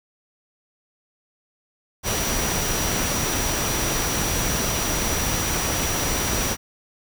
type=tone in noise; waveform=sine; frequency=5820 Hz; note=F#8; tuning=29 cents flat; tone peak=-29 dBFS; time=2.03-6.57 s; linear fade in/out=50 ms; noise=pink; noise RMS=-24 dBFS; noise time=2.03-6.57 s; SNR=-8 dB; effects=none